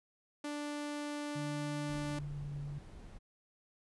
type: tone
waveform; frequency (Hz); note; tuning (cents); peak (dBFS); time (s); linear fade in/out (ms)
sawtooth; 293.7; D4; 0; -34; 0.44-2.19; 5
type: tone with pitch glide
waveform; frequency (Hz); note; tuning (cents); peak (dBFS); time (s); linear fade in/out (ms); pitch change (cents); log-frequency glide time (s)
sine; 147.3 to 143.77; D3 to D3; +6 to -36; -39; 1.35-2.79; 10; -42; 1.93-2.41
type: noise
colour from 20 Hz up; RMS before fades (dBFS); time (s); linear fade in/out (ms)
brown; -50; 1.88-3.19; 20
effects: resampled to 24000 Hz